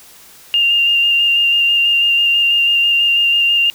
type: tone with vibrato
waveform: sine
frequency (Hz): 2800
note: F7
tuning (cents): +4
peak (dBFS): -10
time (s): 0.54-3.7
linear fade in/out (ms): 0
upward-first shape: square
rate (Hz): 6.1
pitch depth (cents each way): 14
effects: white hiss -42 dBFS RMS until 3.74 s